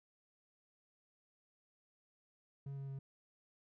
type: tone with pitch steps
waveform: triangle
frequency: 138.59 / 137.32 / 136.05 Hz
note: C#3 / C#3 / C#3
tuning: 0 / -16 / -32 cents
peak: -40 dBFS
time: 2.66-2.99 s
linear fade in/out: 5 ms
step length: 110 ms
effects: none